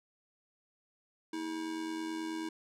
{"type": "tone with amplitude modulation", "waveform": "square", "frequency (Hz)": 320.6, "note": "E4", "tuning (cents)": -48, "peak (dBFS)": -34, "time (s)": [1.33, 2.49], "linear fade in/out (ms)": 5, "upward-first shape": "sine", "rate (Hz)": 89.3, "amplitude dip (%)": 55, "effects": ["low-pass 9000 Hz 12 dB/octave"]}